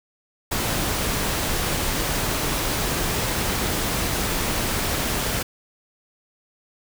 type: noise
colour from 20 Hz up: pink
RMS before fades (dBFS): -24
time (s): 0.51-5.43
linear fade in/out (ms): 10
effects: none